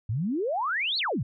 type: exponential two-way sweep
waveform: sine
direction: up then down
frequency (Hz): 98 to 4519 to 98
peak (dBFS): -25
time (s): 0.09-1.23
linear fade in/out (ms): 5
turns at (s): 0.98
effects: none